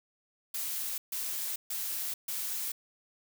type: noise bursts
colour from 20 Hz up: blue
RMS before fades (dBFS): -35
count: 4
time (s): 0.54-2.72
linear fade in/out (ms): 5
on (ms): 440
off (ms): 140
effects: none